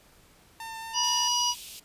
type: tone with vibrato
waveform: sawtooth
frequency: 900 Hz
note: A5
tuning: 39 cents sharp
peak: -33 dBFS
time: 0.6-1.28 s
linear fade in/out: 2 ms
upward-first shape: triangle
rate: 4.1 Hz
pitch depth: 9 cents each way
type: harmonic tone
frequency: 970 Hz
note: B5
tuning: 31 cents flat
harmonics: 1 / 3 / 5 / 6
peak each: -29 / -29 / -29 / -29 dBFS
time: 0.93-1.55 s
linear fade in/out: 50 ms
type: high-pass noise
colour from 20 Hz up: pink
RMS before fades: -43 dBFS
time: 1.03-1.8 s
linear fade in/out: 10 ms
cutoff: 2600 Hz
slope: 48 dB/octave
effects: pink hiss -58 dBFS RMS until 1.84 s + resampled to 32000 Hz